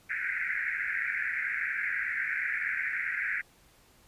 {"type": "band-pass noise", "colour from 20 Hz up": "pink", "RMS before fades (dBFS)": -32, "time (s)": [0.09, 3.42], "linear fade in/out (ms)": 20, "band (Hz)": [1500, 2300], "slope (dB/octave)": 96, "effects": ["pink hiss -61 dBFS RMS until 4.07 s", "resampled to 32000 Hz"]}